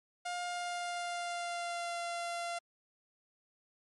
sawtooth tone with pitch glide, 708 to 689 Hz, F5 to F5, +23 to -24 cents, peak -32 dBFS, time 0.25-2.59 s, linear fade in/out 10 ms, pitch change -47 cents, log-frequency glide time 0.42-1.98 s, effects MP3 48 kbps

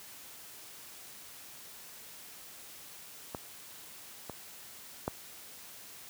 clicks, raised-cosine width 1 ms, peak -22 / -25 / -17 dBFS, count 3, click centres 3.348 / 4.297 / 5.079 s, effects white hiss -50 dBFS RMS until 6.09 s + high-pass 60 Hz 12 dB/octave

